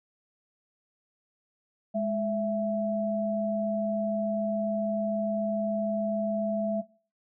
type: tone pair together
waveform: sine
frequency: 209.1 / 664 Hz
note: G#3 / E5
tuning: +12 / +12 cents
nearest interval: octave + minor sixth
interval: 2000 cents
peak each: -29 / -27 dBFS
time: 1.94-6.82 s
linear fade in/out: 20 ms
effects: noise-tail reverb RT60 0.4 s tail -20 dB re dry